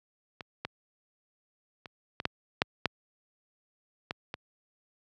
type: clicks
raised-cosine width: 0.3 ms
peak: -24 / -17 / -27 / -19 / -10 / -6 / -9 / -16 / -19 dBFS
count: 9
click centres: 0.408 / 0.65 / 1.858 / 2.201 / 2.254 / 2.619 / 2.857 / 4.109 / 4.341 s
effects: high-pass 80 Hz 12 dB/octave